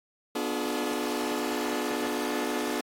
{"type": "chord", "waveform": "sawtooth", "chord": "B diminished seventh", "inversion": "none", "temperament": "just", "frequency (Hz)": [246.9, 296.3, 355.6, 426.7], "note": ["B3", "D4", "F4", "Ab4"], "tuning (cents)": [0, 15, 31, 47], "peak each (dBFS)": [-30, -29, -31, -30], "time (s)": [0.35, 2.81], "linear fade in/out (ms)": 5, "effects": ["AAC 48 kbps"]}